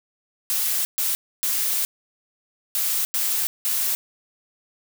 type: noise bursts at uneven times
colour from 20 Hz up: blue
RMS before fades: -23 dBFS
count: 6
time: 0.5-0.85 / 0.98-1.15 / 1.43-1.85 / 2.75-3.05 / 3.14-3.47 / 3.65-3.95 s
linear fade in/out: 0 ms
effects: none